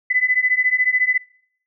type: beating tone pair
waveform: sine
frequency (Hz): 1999 / 2013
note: B6 / B6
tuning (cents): +20 / +33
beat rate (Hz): 14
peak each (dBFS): -18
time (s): 0.1-1.18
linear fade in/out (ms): 10
effects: noise-tail reverb RT60 0.6 s tail -22 dB re dry